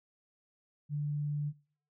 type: tone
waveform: sine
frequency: 147 Hz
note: D3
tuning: 2 cents sharp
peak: -31 dBFS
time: 0.89-1.53 s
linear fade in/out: 50 ms
effects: noise-tail reverb RT60 0.5 s tail -23 dB re dry